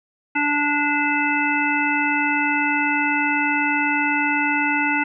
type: harmonic tone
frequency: 292 Hz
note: D4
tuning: 10 cents flat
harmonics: 1 / 3 / 5 / 7 / 9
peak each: -24 / -24 / -24 / -24 / -24 dBFS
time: 0.35-5.04 s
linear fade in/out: 10 ms
effects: none